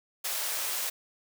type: high-pass noise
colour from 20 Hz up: white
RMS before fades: -32 dBFS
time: 0.24-0.9 s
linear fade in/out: 10 ms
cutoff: 460 Hz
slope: 24 dB/octave
effects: none